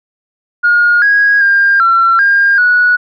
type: tone with pitch steps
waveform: sine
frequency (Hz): 1429 / 1649 / 1603 / 1355 / 1609 / 1466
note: F6 / G#6 / G6 / E6 / G6 / F#6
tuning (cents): +39 / -13 / +38 / +47 / +45 / -16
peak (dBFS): -5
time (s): 0.63-2.97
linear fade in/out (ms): 20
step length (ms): 390
effects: tanh soft clip ceiling -1 dBFS